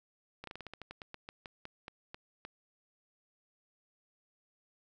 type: slowing click train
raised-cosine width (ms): 0.3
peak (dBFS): -28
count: 17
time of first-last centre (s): 0.44-2.451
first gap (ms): 33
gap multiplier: 1.16
effects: none